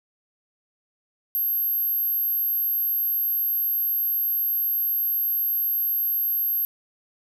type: tone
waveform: sine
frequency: 12544 Hz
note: G9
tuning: in tune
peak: -21 dBFS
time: 1.35-6.65 s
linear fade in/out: 0 ms
effects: none